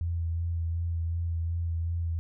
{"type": "tone with vibrato", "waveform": "sine", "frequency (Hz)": 83.9, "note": "E2", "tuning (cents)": 31, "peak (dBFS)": -27, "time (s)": [0.01, 2.19], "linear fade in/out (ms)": 0, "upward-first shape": "sine", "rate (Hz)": 2.7, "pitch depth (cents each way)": 23, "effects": []}